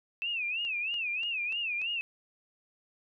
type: tone with vibrato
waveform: sine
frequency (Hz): 2612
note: E7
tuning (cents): -17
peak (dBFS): -30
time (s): 0.22-2.01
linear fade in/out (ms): 0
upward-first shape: sine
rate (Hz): 3.1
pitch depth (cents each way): 160
type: click train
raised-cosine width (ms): 0.2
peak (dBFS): -32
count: 5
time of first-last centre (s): 0.65-1.816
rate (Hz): 3.43
effects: none